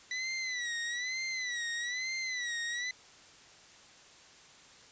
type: tone with vibrato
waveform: sawtooth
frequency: 1975.5 Hz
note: B6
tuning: in tune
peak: -30 dBFS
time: 0.11-2.91 s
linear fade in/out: 2 ms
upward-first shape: sine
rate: 1.1 Hz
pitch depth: 99 cents each way
effects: white hiss -56 dBFS RMS until 4.91 s + resampled to 16000 Hz